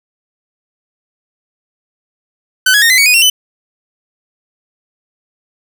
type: tone with pitch steps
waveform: sawtooth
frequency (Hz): 1515 / 1671.3 / 1843.8 / 2034 / 2244 / 2475 / 2731 / 3013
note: F#6 / G#6 / A#6 / C7 / C#7 / D#7 / F7 / F#7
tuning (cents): +40 / +10 / -19 / -50 / +21 / -10 / -39 / +31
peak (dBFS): -3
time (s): 2.66-3.3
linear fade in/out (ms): 5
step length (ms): 80
effects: none